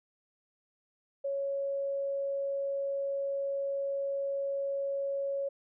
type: tone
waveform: sine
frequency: 554.4 Hz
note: C#5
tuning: in tune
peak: -30 dBFS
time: 1.24-5.49 s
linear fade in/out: 10 ms
effects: none